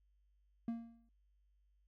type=tone with exponential decay; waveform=triangle; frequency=231.1 Hz; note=A#3; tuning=15 cents flat; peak=-32 dBFS; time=0.68-1.09 s; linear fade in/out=2 ms; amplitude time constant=88 ms; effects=noise-tail reverb RT60 0.1 s tail -18 dB re dry + added 50 Hz sine -70 dBFS peak until 1.87 s

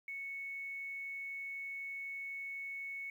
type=tone with quantisation; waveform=sine; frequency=2212 Hz; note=C#7; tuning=4 cents flat; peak=-40 dBFS; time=0.08-3.1 s; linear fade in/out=2 ms; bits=11; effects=none

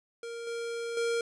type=tone with level steps; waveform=square; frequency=466.2 Hz; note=A#4; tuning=in tune; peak=-38 / -34 / -28 dBFS; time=0.23-1.21 s; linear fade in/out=2 ms; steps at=0.47 / 0.97 s; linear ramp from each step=2 ms; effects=resampled to 22050 Hz + 11-bit

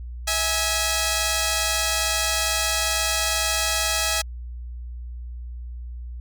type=tone pair together; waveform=5% pulse; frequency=648.5 / 830.6 Hz; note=E5 / G#5; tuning=-28 / 0 cents; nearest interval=major third; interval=428 cents; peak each=-12 dBFS; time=0.27-4.22 s; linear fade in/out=10 ms; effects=added 60 Hz sine -31 dBFS peak until 6.2 s + MP3 96 kbps

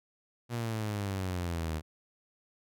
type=exponential sweep; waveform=sawtooth; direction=down; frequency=121.1 to 76.8 Hz; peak=-28 dBFS; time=0.49-1.82 s; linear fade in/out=50 ms; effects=none

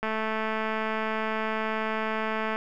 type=click train; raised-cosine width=0.5 ms; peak=-15 dBFS; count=555; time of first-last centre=0.03-2.56 s; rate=219 Hz; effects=none

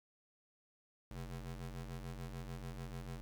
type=ring-modulated tone; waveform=30% pulse; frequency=89 Hz; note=F2; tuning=33 cents sharp; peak=-38 dBFS; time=1.11-3.21 s; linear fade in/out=0 ms; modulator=41.1 Hz; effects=12-bit

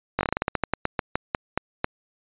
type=slowing click train; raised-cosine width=0.5 ms; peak=-7 dBFS; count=18; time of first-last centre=0.19-1.844 s; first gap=19 ms; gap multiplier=1.18; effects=resampled to 8000 Hz

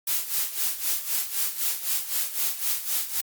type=noise with tremolo; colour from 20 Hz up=blue; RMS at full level=-24 dBFS; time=0.07-3.21 s; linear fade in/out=5 ms; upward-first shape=sine; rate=3.9 Hz; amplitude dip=75%; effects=Opus 48 kbps

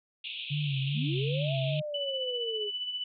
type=band-pass noise; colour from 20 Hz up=pink; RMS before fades=-39 dBFS; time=0.24-1.8 s; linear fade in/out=5 ms; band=2500 to 3700 Hz; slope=96 dB/octave
type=tone with vibrato; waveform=sine; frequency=141.5 Hz; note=C#3; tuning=36 cents sharp; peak=-28 dBFS; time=0.5-1.82 s; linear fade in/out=20 ms; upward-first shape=sine; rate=2.5 Hz; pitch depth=94 cents each way
type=linear two-way sweep; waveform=sine; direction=up then down; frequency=185 to 673 to 403.9 Hz; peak=-33 dBFS; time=0.93-2.71 s; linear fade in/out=50 ms; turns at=1.54 s
type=tone with tremolo; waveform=sine; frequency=2981 Hz; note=F#7; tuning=12 cents sharp; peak=-30 dBFS; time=1.94-3.04 s; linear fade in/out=5 ms; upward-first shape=sine; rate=15 Hz; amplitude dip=50%
effects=none

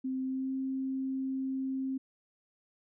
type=tone with pitch glide; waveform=sine; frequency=261.2 to 265.2 Hz; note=C4 to C4; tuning=-3 to +23 cents; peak=-31 dBFS; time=0.04-1.98 s; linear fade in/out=10 ms; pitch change=+26 cents; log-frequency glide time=0.23-0.53 s; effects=none

